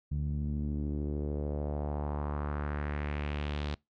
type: tone with low-pass filter sweep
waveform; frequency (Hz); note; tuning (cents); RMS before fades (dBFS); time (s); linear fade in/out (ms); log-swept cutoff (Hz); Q
sawtooth; 73.42; D2; 0; -34; 0.11-3.75; 10; 150 to 4000; 2.2
effects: noise-tail reverb RT60 0.2 s tail -25 dB re dry